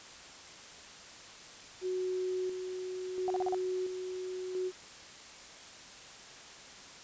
sine tone with tremolo, 369.3 Hz, F#4, 3 cents flat, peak -31 dBFS, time 1.81-4.72 s, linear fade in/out 50 ms, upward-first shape square, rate 0.73 Hz, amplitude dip 45%
sine tone bursts, 740 Hz, F#5, in tune, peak -31 dBFS, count 5, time 3.28-3.546 s, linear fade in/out 0 ms, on 22 ms, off 39 ms
effects white hiss -50 dBFS RMS until 7.03 s + resampled to 16000 Hz

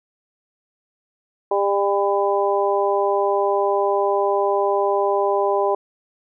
harmonic tone, 200 Hz, G3, 35 cents sharp, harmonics 2 / 3 / 4 / 5, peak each -20 / -22 / -23 / -24 dBFS, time 1.51-5.75 s, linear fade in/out 5 ms, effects none

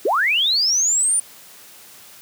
sine linear sweep, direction up, 327.9 to 9430 Hz, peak -15 dBFS, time 0.05-1.2 s, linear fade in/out 5 ms, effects white hiss -44 dBFS RMS until 2.21 s + high-pass 100 Hz 12 dB/octave

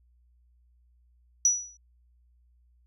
sine tone with exponential decay, 5880 Hz, F#8, 12 cents flat, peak -15 dBFS, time 1.45-1.77 s, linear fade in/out 2 ms, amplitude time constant 68 ms, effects tanh soft clip ceiling -11 dBFS + added 60 Hz sine -60 dBFS peak until 2.86 s

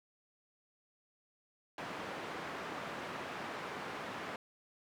white band-pass noise, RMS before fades -43 dBFS, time 1.78-4.36 s, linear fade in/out 2 ms, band 140 to 1500 Hz, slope 12 dB/octave, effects none

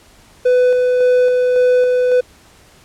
triangle tone with tremolo, 499.4 Hz, B4, 19 cents sharp, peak -7 dBFS, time 0.45-2.21 s, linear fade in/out 10 ms, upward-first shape square, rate 1.8 Hz, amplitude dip 25%, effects pink hiss -47 dBFS RMS until 2.84 s + low-pass 11000 Hz 12 dB/octave

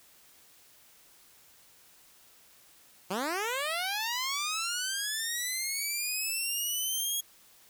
10% pulse linear sweep, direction up, 174.5 to 3322 Hz, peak -22 dBFS, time 3.1-7.21 s, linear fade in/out 10 ms, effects white hiss -59 dBFS RMS until 7.69 s

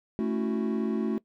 triangle chord, F# minor seventh, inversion first, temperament equal, 220 / 277.2 / 329.6 / 370 Hz, A3 / C#4 / E4 / F#4, 0 / 0 / 0 / 0 cents, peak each -26 / -32 / -32 / -30 dBFS, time 0.19-1.18 s, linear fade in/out 0 ms, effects noise-tail reverb RT60 0.1 s tail -20 dB re dry

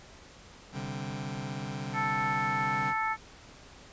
sawtooth chord, C suspended second, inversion none, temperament just, 130.81 / 147.16 / 196.22 Hz, C3 / D3 / G3, 0 / +4 / +2 cents, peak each -34 / -35 / -35 dBFS, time 0.72-2.94 s, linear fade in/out 50 ms
harmonic tone, 440 Hz, A4, in tune, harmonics 2 / 3 / 4 / 5, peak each -31 / -32 / -36 / -35 dBFS, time 1.93-3.17 s, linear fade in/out 50 ms
effects pink hiss -52 dBFS RMS until 3.92 s + resampled to 16000 Hz

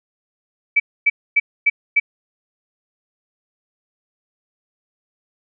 sine tone bursts, 2300 Hz, D7, 37 cents flat, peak -10 dBFS, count 5, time 0.76-2 s, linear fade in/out 10 ms, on 40 ms, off 260 ms, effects none

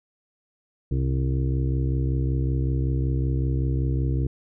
harmonic tone, 65.3 Hz, C2, 3 cents flat, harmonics 1 / 2 / 4 / 5 / 6 / 7, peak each -24 / -24 / -34 / -33 / -40 / -40 dBFS, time 0.91-4.27 s, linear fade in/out 5 ms, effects none

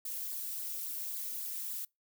violet noise with flanger, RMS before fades -39 dBFS, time 0.05-1.85 s, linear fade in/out 5 ms, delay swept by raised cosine 0.32 to 3.22 ms, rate 3.6 Hz, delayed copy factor -0.65, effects noise-tail reverb RT60 0.2 s tail -26 dB re dry

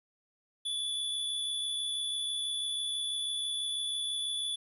square tone with amplitude modulation, 3452 Hz, A7, 34 cents flat, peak -31 dBFS, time 0.65-4.56 s, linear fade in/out 10 ms, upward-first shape sine, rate 66.1 Hz, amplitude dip 30%, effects resampled to 32000 Hz + 11-bit

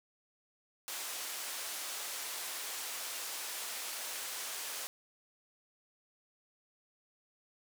white band-pass noise, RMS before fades -41 dBFS, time 0.88-4.87 s, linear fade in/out 0 ms, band 490 to 12000 Hz, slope 12 dB/octave, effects none

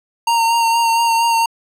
square tone with vibrato, 922 Hz, A#5, 19 cents flat, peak -13 dBFS, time 0.27-1.46 s, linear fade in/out 5 ms, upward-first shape sine, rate 4.3 Hz, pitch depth 21 cents each way, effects low-pass 12000 Hz 12 dB/octave

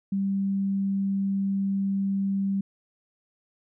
sine tone, 196 Hz, G3, in tune, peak -23 dBFS, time 0.12-2.61 s, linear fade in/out 5 ms, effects none

